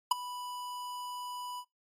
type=tone with ADSR envelope; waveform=square; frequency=987.8 Hz; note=B5; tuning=in tune; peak=-20 dBFS; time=0.11-1.65 s; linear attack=6 ms; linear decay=12 ms; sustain=-19 dB; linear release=66 ms; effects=noise-tail reverb RT60 0.2 s tail -23 dB re dry + MP3 64 kbps